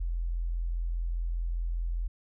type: tone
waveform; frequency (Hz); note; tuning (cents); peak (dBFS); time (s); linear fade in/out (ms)
sine; 42.48; F1; -47; -28; 0-2.08; 10
effects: none